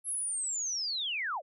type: linear sweep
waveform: sine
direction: down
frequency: 11175 to 493.9 Hz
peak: -31 dBFS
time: 0.04-1.42 s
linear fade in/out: 50 ms
effects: none